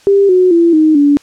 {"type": "tone with pitch steps", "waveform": "sine", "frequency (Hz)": [397.5, 366.6, 338.1, 311.9, 287.6], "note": ["G4", "F#4", "E4", "D#4", "D4"], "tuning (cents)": [24, -16, 44, 4, -36], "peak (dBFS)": -5, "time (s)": [0.07, 1.17], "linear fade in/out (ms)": 0, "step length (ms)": 220, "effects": ["white hiss -45 dBFS RMS until 1.22 s", "low-pass 7000 Hz 12 dB/octave"]}